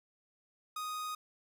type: tone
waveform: 45% pulse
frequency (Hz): 1244.5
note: D#6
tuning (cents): 0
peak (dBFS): -37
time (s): 0.76-1.15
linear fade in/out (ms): 5
effects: none